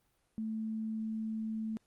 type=tone; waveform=sine; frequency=220 Hz; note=A3; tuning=in tune; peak=-34 dBFS; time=0.38-1.77 s; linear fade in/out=0 ms; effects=pink hiss -75 dBFS RMS until 1.86 s + Opus 32 kbps